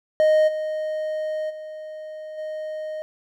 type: tone with level steps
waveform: triangle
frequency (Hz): 620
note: D#5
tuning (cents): -6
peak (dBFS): -12 / -22 / -31 / -26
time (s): 0.2-3.02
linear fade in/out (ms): 0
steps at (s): 0.47 / 1.49 / 2.37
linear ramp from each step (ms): 20
effects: none